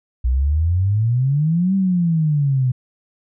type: exponential two-way sweep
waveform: sine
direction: up then down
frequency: 59.8 to 196 to 124.5 Hz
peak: -14 dBFS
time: 0.24-2.72 s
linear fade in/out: 10 ms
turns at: 1.75 s
effects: none